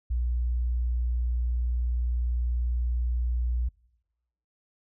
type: tone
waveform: sine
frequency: 60.2 Hz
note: B1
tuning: 44 cents flat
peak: -24 dBFS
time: 0.1-3.69 s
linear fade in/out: 10 ms
effects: noise-tail reverb RT60 1.0 s tail -25 dB re dry